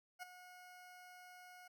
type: tone with ADSR envelope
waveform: 20% pulse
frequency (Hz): 725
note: F#5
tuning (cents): -35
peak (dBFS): -39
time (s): 0.19-1.68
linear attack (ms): 35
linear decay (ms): 13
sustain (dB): -12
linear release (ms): 8
effects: none